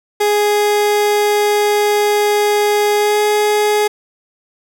30% pulse tone with pitch glide, 415.3 to 419.2 Hz, G#4 to G#4, 0 to +16 cents, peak -9 dBFS, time 0.2-3.88 s, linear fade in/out 10 ms, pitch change +16 cents, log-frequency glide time 2.96-3.21 s, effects none

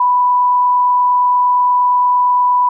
sine tone with frequency modulation, 989 Hz, B5, 2 cents sharp, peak -9 dBFS, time 0-2.69 s, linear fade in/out 5 ms, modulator 28.6 Hz, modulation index 0.21, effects none

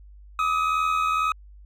triangle tone cluster, 1190 / 1272 / 2522 Hz, D6 / D#6 / D#7, +22 / +38 / +23 cents, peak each -27 / -20 / -29 dBFS, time 0.39-1.32 s, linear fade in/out 2 ms, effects added 50 Hz sine -44 dBFS peak until 1.65 s

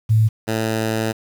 sine / 10% pulse tone pair in turn, 110 / 111.02 Hz, A2 / A2, 0 / +16 cents, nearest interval unison, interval 16 cents, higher second, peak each -11 dBFS, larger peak neither, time 0.09-0.29 / 0.47-1.13 s, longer second, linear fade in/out 20 ms, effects 7-bit

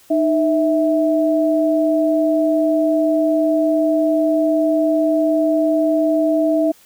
sine tone pair together, 308.6 / 654 Hz, D#4 / E5, -14 / -14 cents, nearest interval octave + minor second, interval 1300 cents, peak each -16 dBFS, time 0.1-6.72 s, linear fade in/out 10 ms, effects white hiss -50 dBFS RMS until 6.85 s

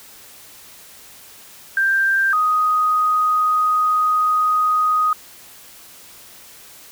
sine tone pair in turn, 1579 / 1248 Hz, G6 / D#6, +12 / +5 cents, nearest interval major third, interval 407 cents, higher first, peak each -14 dBFS, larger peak neither, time 1.77-2.33 / 2.33-5.13 s, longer second, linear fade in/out 2 ms, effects white hiss -43 dBFS RMS until 6.91 s

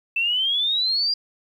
sine exponential sweep, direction up, 2644 to 4843 Hz, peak -19 dBFS, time 0.16-1.14 s, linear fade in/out 5 ms, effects 9-bit

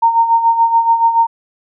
sine tone with tremolo, 920 Hz, A#5, 23 cents flat, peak -6 dBFS, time 0.02-1.27 s, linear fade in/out 10 ms, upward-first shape sine, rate 7 Hz, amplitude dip 65%, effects none

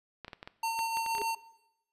clicks, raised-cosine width 0.3 ms, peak -26 dBFS, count 11, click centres 0.247 / 0.281 / 0.332 / 0.429 / 0.475 / 0.791 / 0.971 / 1.063 / 1.151 / 1.182 / 1.216 s
square tone with tremolo, 908 Hz, A#5, 46 cents flat, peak -29 dBFS, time 0.63-1.35 s, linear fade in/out 5 ms, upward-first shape sine, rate 6.5 Hz, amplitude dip 35%
sine tone with exponential growth, 415.6 Hz, G#4, 1 cent sharp, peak -31 dBFS, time 1.11-1.22 s, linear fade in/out 1 ms, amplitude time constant 23 ms
effects noise-tail reverb RT60 0.9 s tail -18 dB re dry + resampled to 32000 Hz

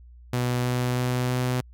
sawtooth tone with pitch steps, 123.47 / 124.26 / 125.05 / 125.85 Hz, B2 / B2 / B2 / B2, 0 / +11 / +22 / +33 cents, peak -19 dBFS, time 0.33-1.61 s, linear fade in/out 5 ms, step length 320 ms, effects added 60 Hz sine -45 dBFS peak until 1.73 s

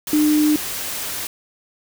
sine tone in noise, 302 Hz, D4, 48 cents sharp, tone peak -13 dBFS, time 0.13-0.56 s, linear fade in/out 2 ms, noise white, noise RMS -27 dBFS, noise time 0.07-1.27 s, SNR +11 dB, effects none

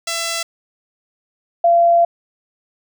5% pulse / sine tone pair in turn, 670 / 684.5 Hz, E5 / F5, +28 / -35 cents, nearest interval unison, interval 37 cents, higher second, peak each -9 dBFS, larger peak neither, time 0.07-0.43 / 1.64-2.05 s, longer second, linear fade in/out 5 ms, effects none

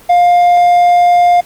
triangle tone, 705 Hz, F5, 16 cents sharp, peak -3 dBFS, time 0.09-1.41 s, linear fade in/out 10 ms, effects pink hiss -40 dBFS RMS until 1.45 s + Opus 24 kbps

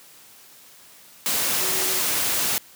sine tone in noise, 375.1 Hz, F#4, 24 cents sharp, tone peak -34 dBFS, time 1.61-1.99 s, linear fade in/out 0 ms, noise white, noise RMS -23 dBFS, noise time 1.26-2.58 s, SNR -14 dB, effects white hiss -49 dBFS RMS until 2.75 s + high-pass 100 Hz 12 dB/octave

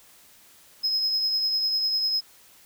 sine tone with tremolo, 5120 Hz, D#8, 49 cents sharp, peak -18 dBFS, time 0.83-2.21 s, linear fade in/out 20 ms, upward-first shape sine, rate 10 Hz, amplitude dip 45%, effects tanh soft clip ceiling -20 dBFS + white hiss -54 dBFS RMS until 2.65 s

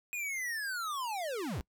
square linear sweep, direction down, 2494 to 48 Hz, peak -35 dBFS, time 0.13-1.61 s, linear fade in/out 0 ms, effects noise-tail reverb RT60 0.1 s tail -24 dB re dry

